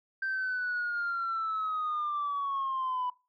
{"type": "linear sweep", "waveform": "sine", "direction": "down", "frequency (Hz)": [1568, 987.8], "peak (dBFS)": -28, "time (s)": [0.22, 3.1], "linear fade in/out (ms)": 5, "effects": ["noise-tail reverb RT60 0.3 s tail -22 dB re dry", "tanh soft clip ceiling -26 dBFS"]}